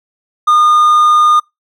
triangle tone, 1219 Hz, D#6, 36 cents flat, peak -4 dBFS, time 0.47-1.4 s, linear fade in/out 10 ms, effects noise-tail reverb RT60 0.2 s tail -25 dB re dry

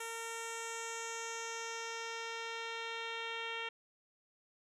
10% pulse tone with low-pass filter sweep, 457.7 Hz, A#4, 32 cents flat, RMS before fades -42 dBFS, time 0-3.69 s, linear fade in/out 5 ms, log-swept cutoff 9700 to 3200 Hz, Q 2.9, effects none

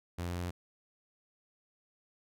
sawtooth tone with pitch steps, 87.31 / 87.82 / 88.32 Hz, F2 / F2 / F2, 0 / +10 / +20 cents, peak -31 dBFS, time 0.18-0.51 s, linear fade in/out 10 ms, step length 110 ms, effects none

